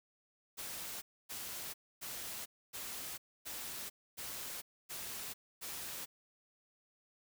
white noise bursts, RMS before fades -44 dBFS, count 8, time 0.57-6.06 s, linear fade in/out 20 ms, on 450 ms, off 270 ms, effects none

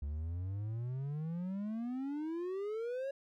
triangle exponential sweep, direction up, 69.6 to 558 Hz, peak -34 dBFS, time 0.02-3.11 s, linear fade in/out 5 ms, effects none

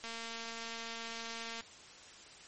click train, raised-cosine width 0.2 ms, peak -26 dBFS, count 360, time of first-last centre 0.04-1.608 s, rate 229 Hz, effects white hiss -54 dBFS RMS until 2.47 s + MP3 32 kbps

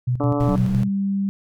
sine tone with tremolo, 124.1 Hz, B2, 9 cents sharp, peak -17 dBFS, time 0.07-0.89 s, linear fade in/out 10 ms, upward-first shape square, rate 5.9 Hz, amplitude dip 70%
harmonic tone, 144.6 Hz, D3, 27 cents flat, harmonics 2 / 3 / 4 / 5 / 6 / 7 / 8 / 9, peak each -22 / -29 / -26 / -32 / -33 / -36 / -32 / -38 dBFS, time 0.2-0.56 s, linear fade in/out 2 ms
brown noise, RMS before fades -30 dBFS, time 0.4-0.83 s, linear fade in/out 2 ms
sine tone with pitch glide, 188.2 to 196.99 Hz, F#3 to G3, +30 to +9 cents, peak -19 dBFS, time 0.48-1.29 s, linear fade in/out 0 ms, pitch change +79 cents, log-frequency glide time 0.64-0.81 s
effects none

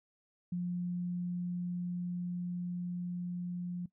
sine tone with level ramp, 177 Hz, F3, 23 cents sharp, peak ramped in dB -32 to -35 dBFS, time 0.52-3.86 s, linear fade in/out 5 ms, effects noise-tail reverb RT60 0.1 s tail -19 dB re dry

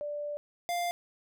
sine / square tone pair in turn, 587.3 / 698.4 Hz, D5 / F5, 0 / 0 cents, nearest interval minor third, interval 300 cents, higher second, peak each -33 / -30 dBFS, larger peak second, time 0.01-0.37 / 0.69-0.91 s, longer first, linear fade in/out 0 ms, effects none

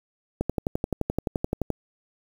click train, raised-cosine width 2 ms, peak -11 dBFS, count 16, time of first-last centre 0.41-1.703 s, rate 11.6 Hz, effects 7-bit

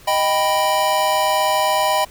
square chord, Eb augmented, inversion none, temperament equal, 622.3 / 784 / 987.8 Hz, Eb5 / G5 / B5, 0 / 0 / 0 cents, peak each -21 / -21 / -20 dBFS, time 0.07-2.05 s, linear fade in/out 10 ms, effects pink hiss -45 dBFS RMS until 2.1 s

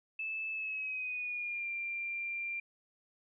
sine tone with pitch glide, 2622 to 2377 Hz, E7 to D7, -10 to +20 cents, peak -35 dBFS, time 0.19-2.6 s, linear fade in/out 5 ms, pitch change -170 cents, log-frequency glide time 0.51-1.69 s, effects none

